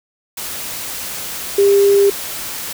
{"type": "tone in noise", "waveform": "sine", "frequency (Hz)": 400, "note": "G4", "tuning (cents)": 35, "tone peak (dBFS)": -8, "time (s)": [1.58, 2.1], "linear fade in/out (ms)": 5, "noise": "white", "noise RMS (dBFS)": -26, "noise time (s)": [0.37, 2.73], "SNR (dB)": 15, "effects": []}